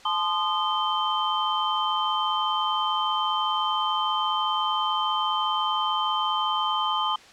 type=tone cluster; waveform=sine; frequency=863 / 1038 / 1228 / 3107 Hz; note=A5 / C6 / D#6 / G7; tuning=-34 / -14 / -23 / -16 cents; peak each=-28 dBFS; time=0.05-7.16 s; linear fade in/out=5 ms; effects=white hiss -49 dBFS RMS until 7.32 s + low-pass 5000 Hz 12 dB/octave